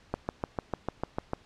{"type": "click train", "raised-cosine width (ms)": 1, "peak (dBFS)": -15, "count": 9, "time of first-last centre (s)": [0.14, 1.334], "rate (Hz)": 6.7, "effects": ["pink hiss -59 dBFS RMS until 1.45 s", "low-pass 5000 Hz 12 dB/octave"]}